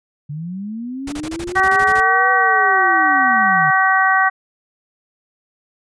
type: linear two-way sweep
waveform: sine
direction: up then down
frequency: 141.2 to 496.6 to 141.2 Hz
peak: -24 dBFS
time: 0.29-3.71 s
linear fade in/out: 10 ms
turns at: 2.31 s
type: noise bursts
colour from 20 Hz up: pink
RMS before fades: -30 dBFS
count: 12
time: 1.07-2.004 s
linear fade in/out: 5 ms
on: 54 ms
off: 26 ms
type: harmonic tone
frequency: 381.1 Hz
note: G4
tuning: 49 cents flat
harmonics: 2 / 3 / 4 / 5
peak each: -17 / -17 / -17 / -17 dBFS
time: 1.55-4.3 s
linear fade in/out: 20 ms
effects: resampled to 22050 Hz